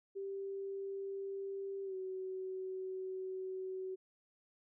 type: tone with pitch glide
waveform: sine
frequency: 392 to 376 Hz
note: G4 to F#4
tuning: 0 to +28 cents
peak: -39 dBFS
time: 0.15-3.96 s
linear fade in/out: 20 ms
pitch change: -72 cents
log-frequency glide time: 1.84-1.95 s
effects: none